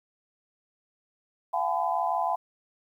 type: tone cluster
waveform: sine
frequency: 686 / 752 / 844 / 1009 Hz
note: F5 / F#5 / G#5 / B5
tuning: -31 / +28 / +28 / +37 cents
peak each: -30 dBFS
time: 1.53-2.36 s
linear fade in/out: 10 ms
effects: 10-bit